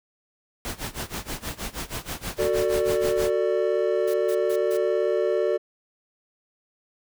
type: noise with tremolo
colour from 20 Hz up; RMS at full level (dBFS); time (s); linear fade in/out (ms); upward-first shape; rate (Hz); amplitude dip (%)
pink; -30; 0.65-3.3; 0; sine; 6.3; 90
type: chord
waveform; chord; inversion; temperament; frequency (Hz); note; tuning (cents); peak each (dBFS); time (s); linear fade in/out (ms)
triangle; D major; first; equal with one note detuned; 370 / 447.7 / 587.3; F#4 / A4 / D5; 0 / +30 / 0; -23; 2.38-5.58; 20
type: noise bursts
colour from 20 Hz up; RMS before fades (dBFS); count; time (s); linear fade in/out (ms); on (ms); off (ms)
white; -40; 4; 4.07-4.774; 10; 71; 140
effects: none